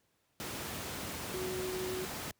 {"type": "tone in noise", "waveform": "sine", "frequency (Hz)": 370, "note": "F#4", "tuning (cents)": 0, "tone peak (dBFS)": -36, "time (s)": [1.34, 2.05], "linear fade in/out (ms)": 0, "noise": "pink", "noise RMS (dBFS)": -40, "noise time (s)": [0.4, 2.31], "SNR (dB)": 1, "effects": ["pink hiss -75 dBFS RMS until 2.39 s", "high-pass 80 Hz 12 dB/octave"]}